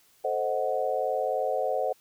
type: chord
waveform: sine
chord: A diminished seventh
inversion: none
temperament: equal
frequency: 440 / 523.3 / 622.3 / 740 Hz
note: A4 / C5 / Eb5 / Gb5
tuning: 0 / 0 / 0 / 0 cents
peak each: -33 / -29 / -31 / -30 dBFS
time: 0.24-1.93 s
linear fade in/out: 10 ms
effects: white hiss -62 dBFS RMS until 2 s